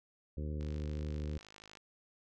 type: harmonic tone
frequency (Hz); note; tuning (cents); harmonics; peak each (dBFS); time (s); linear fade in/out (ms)
75.3; D2; +44; 1 / 2 / 3 / 4 / 5 / 6 / 7; -37 / -43 / -47 / -49 / -51 / -53 / -54; 0.37-1.38; 5
type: click train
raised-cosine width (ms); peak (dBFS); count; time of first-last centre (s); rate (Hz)
0.2; -36; 62; 0.61-1.772; 52.5
effects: none